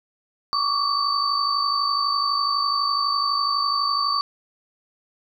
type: tone cluster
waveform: sine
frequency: 1120 / 1172 / 4565 Hz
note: C#6 / D6 / D8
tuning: +18 / -4 / -50 cents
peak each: -24 dBFS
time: 0.53-4.21 s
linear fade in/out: 0 ms
effects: 9-bit